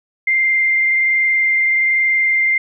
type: tone with frequency modulation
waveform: sine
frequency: 2097 Hz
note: C7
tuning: 3 cents sharp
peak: -12 dBFS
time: 0.27-2.58 s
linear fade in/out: 5 ms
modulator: 21.2 Hz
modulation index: 0.82
effects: none